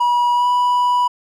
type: tone with pitch glide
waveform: triangle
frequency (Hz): 968 to 982.6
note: B5 to B5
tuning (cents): -35 to -9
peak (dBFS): -11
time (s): 0-1.08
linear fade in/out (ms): 10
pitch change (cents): +26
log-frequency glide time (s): 0.34-0.47
effects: none